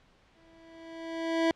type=tone with exponential growth; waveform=25% pulse; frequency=328.6 Hz; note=E4; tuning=5 cents flat; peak=-18 dBFS; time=0.36-1.51 s; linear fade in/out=0 ms; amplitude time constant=250 ms; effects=pink hiss -63 dBFS RMS until 1.55 s + low-pass 4000 Hz 12 dB/octave